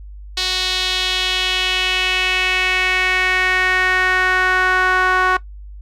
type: tone with band-pass filter sweep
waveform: sawtooth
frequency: 370 Hz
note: F#4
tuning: in tune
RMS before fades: -17 dBFS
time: 0.37-5.37 s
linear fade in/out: 5 ms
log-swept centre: 4100 to 1300 Hz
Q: 2.9
effects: noise-tail reverb RT60 0.1 s tail -18 dB re dry + added 50 Hz sine -32 dBFS peak until 5.81 s